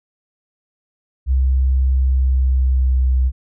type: tone with pitch glide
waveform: sine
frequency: 65.41 to 64.17 Hz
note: C2 to C2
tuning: 0 to -33 cents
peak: -12 dBFS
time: 1.26-3.32 s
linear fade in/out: 50 ms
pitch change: -33 cents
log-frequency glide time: 1.93-3.16 s
effects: none